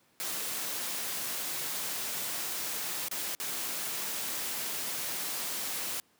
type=noise with dropouts; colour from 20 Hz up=white; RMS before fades=-35 dBFS; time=0.2-6 s; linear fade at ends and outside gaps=0 ms; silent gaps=3.084-3.113 / 3.35-3.4 s; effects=pink hiss -67 dBFS RMS until 6.19 s + high-pass 150 Hz 12 dB/octave